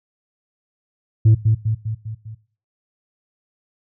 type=tone with echo; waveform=sine; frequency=109.9 Hz; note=A2; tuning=2 cents flat; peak=-6 dBFS; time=1.25-1.35 s; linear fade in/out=10 ms; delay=200 ms; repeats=5; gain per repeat=-5 dB; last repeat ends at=2.35 s; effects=noise-tail reverb RT60 0.4 s tail -18 dB re dry + tanh soft clip ceiling -7 dBFS